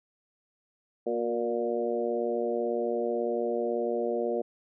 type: harmonic tone with a mistuned harmonic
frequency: 118.1 Hz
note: A#2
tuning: 23 cents sharp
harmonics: 2 / 3 / 4 / 5 / 6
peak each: -36 / -32 / -30 / -33 / -38 dBFS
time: 1.06-4.42 s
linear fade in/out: 10 ms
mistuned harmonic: 3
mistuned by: +29 cents
effects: none